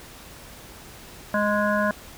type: harmonic tone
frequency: 207.7 Hz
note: G#3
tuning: in tune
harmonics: 1 / 3 / 5 / 7 / 8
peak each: -25 / -24 / -27 / -28 / -29 dBFS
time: 1.34-1.91 s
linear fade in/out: 2 ms
effects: pink hiss -44 dBFS RMS until 2.17 s